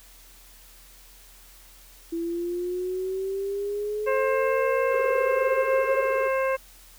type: exponential sweep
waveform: sine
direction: up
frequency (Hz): 332.5 to 550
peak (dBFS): -26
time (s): 2.12-6.03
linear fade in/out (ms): 10
type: harmonic tone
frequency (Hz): 531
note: C5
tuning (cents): +25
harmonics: 1 / 2 / 3 / 4 / 5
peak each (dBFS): -23 / -29 / -33 / -35 / -37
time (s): 4.06-6.57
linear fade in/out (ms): 20
type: tone with vibrato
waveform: triangle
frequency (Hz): 440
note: A4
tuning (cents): 0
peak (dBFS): -28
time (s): 4.91-6.28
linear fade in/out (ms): 5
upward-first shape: triangle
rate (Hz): 19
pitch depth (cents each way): 180
effects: added 41 Hz sine -52 dBFS peak until 6.98 s + white hiss -52 dBFS RMS until 6.98 s